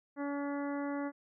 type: harmonic tone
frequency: 284.4 Hz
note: C#4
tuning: 45 cents sharp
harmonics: 1 / 2 / 3 / 4 / 5 / 6 / 7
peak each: -35 / -41 / -45 / -47 / -49 / -51 / -52 dBFS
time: 0.16-1.12 s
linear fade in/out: 50 ms
effects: none